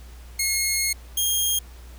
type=tone pair in turn; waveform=10% pulse; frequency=2159 / 3235 Hz; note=C#7 / G#7; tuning=-46 / -46 cents; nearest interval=perfect fifth; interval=700 cents; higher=second; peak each=-12 dBFS; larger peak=neither; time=0.39-0.93 / 1.17-1.59 s; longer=first; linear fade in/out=5 ms; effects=added 60 Hz sine -40 dBFS peak until 1.98 s + pink hiss -51 dBFS RMS until 1.98 s